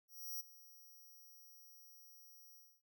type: tone with ADSR envelope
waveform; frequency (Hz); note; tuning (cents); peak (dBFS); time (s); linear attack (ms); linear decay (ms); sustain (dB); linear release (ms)
5% pulse; 5700; F8; +34; -35; 0.08-2.82; 320; 14; -18; 260
effects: none